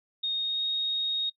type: tone with pitch glide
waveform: sine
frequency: 3709 to 3737 Hz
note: A#7 to A#7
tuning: -9 to +4 cents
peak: -26 dBFS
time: 0.23-1.3 s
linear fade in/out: 10 ms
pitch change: +13 cents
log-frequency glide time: 0.36-0.63 s
effects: noise-tail reverb RT60 0.1 s tail -22 dB re dry